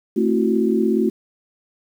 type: chord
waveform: sine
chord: F# half-diminished seventh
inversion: first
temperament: just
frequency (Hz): 222 / 266.4 / 333 / 370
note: A3 / C4 / E4 / F#4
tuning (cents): +16 / +31 / +18 / 0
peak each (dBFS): -19 / -24 / -22 / -20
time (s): 0.16-1.1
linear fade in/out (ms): 10
effects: 8-bit